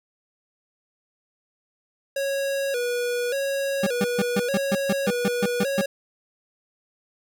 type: tone with vibrato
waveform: square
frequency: 517 Hz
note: C5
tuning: 21 cents flat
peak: -24 dBFS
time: 2.16-5.86 s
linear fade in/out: 5 ms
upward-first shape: square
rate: 0.86 Hz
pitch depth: 110 cents each way
type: tone bursts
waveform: 40% pulse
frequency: 198.1 Hz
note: G3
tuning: 18 cents sharp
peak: -19 dBFS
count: 12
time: 3.83-5.814 s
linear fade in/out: 5 ms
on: 37 ms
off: 140 ms
effects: none